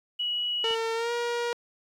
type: tone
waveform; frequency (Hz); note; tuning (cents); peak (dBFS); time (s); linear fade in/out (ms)
sine; 2924; F#7; -21; -26; 0.19-0.75; 10
type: tone with pitch glide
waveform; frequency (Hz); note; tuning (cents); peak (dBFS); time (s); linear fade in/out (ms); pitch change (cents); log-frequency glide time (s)
sawtooth; 453.1 to 475.6; A#4 to A#4; -49 to +35; -23; 0.64-1.53; 2; +84; 0.94-1.12
type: click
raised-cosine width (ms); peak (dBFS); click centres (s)
1; -30; 0.709
effects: low-pass 6000 Hz 12 dB/octave + 10-bit